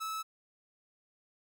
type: tone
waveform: 45% pulse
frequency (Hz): 1303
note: E6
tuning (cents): -20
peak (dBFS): -35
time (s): 0-0.23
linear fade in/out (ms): 20
effects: none